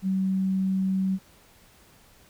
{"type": "tone", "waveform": "sine", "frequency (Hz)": 190.2, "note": "F#3", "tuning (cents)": 48, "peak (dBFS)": -22, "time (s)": [0.02, 1.19], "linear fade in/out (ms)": 50, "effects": ["pink hiss -56 dBFS RMS until 2.29 s"]}